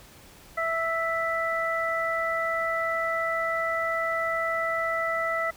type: harmonic tone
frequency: 659.3 Hz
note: E5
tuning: in tune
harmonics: 1 / 2 / 3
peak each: -29 / -29 / -29 dBFS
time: 0.57-5.51 s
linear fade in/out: 10 ms
effects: pink hiss -51 dBFS RMS until 5.56 s